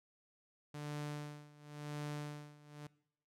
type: tone with tremolo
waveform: sawtooth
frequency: 147.9 Hz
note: D3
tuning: 13 cents sharp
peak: -36 dBFS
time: 0.74-2.87 s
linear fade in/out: 5 ms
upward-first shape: sine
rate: 0.94 Hz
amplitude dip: 90%
effects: noise-tail reverb RT60 0.7 s tail -21 dB re dry + low-pass 11000 Hz 12 dB/octave